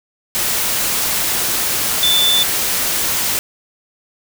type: tone in noise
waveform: sine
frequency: 3520 Hz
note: A7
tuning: in tune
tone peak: -12 dBFS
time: 2.03-2.43 s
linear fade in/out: 0 ms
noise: white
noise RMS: -18 dBFS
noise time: 0.35-3.39 s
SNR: +3 dB
effects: none